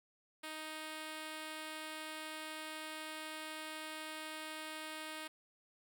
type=tone; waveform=5% pulse; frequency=312 Hz; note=D#4; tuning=5 cents sharp; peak=-32 dBFS; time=0.43-5.28 s; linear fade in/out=10 ms; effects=none